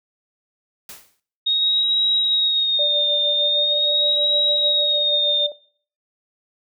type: noise with exponential decay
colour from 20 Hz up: white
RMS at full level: -34 dBFS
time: 0.89-1.2 s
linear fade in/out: 2 ms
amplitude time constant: 67 ms
type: tone with vibrato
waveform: sine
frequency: 3729 Hz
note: A#7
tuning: in tune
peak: -16 dBFS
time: 1.46-5.47 s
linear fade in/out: 10 ms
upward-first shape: sine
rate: 0.43 Hz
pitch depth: 49 cents each way
type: tone with tremolo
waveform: sine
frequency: 587.3 Hz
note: D5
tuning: in tune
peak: -22 dBFS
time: 2.79-5.52 s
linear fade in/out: 2 ms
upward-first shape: sine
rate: 6.5 Hz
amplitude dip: 60%
effects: noise-tail reverb RT60 0.5 s tail -18 dB re dry